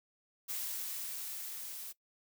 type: noise with level ramp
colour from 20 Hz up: blue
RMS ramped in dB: -38 to -45 dBFS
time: 0.48-1.93 s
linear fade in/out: 20 ms
effects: noise-tail reverb RT60 0.1 s tail -19 dB re dry